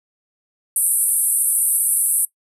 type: band-pass noise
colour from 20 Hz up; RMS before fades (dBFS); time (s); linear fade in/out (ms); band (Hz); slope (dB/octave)
white; -18; 0.76-2.25; 2; 8600 to 12000; 96
effects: noise-tail reverb RT60 0.1 s tail -20 dB re dry